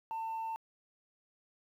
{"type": "tone", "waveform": "sine", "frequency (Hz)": 897, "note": "A5", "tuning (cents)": 33, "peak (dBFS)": -33, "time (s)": [0.11, 0.56], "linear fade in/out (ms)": 0, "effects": ["tanh soft clip ceiling -34 dBFS", "11-bit"]}